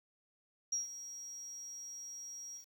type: tone with ADSR envelope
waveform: sine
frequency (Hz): 5660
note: F8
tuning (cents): +22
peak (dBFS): -31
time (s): 0.72-2.66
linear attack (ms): 7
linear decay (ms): 140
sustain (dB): -13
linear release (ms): 110
effects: 10-bit